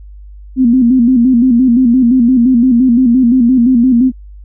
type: tone with vibrato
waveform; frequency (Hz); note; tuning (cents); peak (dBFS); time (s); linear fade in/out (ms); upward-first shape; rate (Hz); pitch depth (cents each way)
sine; 246.9; B3; 0; -5; 0.56-4.12; 50; square; 5.8; 88
effects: added 50 Hz sine -30 dBFS peak until 4.44 s